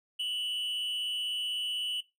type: tone with amplitude modulation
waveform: triangle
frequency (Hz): 2960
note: F#7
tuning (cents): 0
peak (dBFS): -26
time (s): 0.19-2.01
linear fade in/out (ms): 10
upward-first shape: sine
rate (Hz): 216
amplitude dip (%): 60
effects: noise-tail reverb RT60 0.2 s tail -17 dB re dry